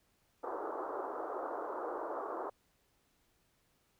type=band-pass noise; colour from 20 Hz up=pink; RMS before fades=-40 dBFS; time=0.43-2.5 s; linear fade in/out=10 ms; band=330 to 1300 Hz; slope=48 dB/octave; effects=pink hiss -74 dBFS RMS until 3.99 s